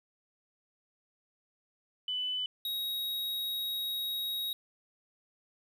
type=tone pair in turn; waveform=sine / square; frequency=2999 / 3793 Hz; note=F#7 / A#7; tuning=+23 / +29 cents; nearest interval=major third; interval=406 cents; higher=second; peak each=-31 / -33 dBFS; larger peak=first; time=2.08-2.46 / 2.65-4.53 s; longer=second; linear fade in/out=2 ms; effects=11-bit